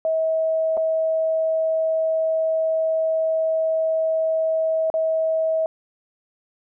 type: tone with dropouts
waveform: sine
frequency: 642 Hz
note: E5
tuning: 46 cents flat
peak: -18 dBFS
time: 0.05-5.66 s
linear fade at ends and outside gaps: 1 ms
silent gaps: 0.77-0.775 / 4.901-4.94 s
effects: none